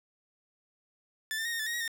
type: tone with pitch steps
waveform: sawtooth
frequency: 1755 / 1793 / 1869 / 1841 / 1748 / 1869 / 1901 / 1829 Hz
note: A6 / A6 / A#6 / A#6 / A6 / A#6 / A#6 / A#6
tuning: -5 / +32 / +4 / -22 / -12 / +4 / +33 / -33 cents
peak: -28 dBFS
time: 1.31-1.878 s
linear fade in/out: 0 ms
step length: 71 ms
effects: 9-bit